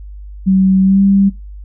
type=tone with pitch glide; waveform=sine; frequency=190 to 196.81 Hz; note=F#3 to G3; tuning=+46 to +7 cents; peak=-7 dBFS; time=0.46-1.3 s; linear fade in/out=20 ms; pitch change=+61 cents; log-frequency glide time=0.82-1.01 s; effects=noise-tail reverb RT60 0.2 s tail -20 dB re dry + added 50 Hz sine -28 dBFS peak until 1.64 s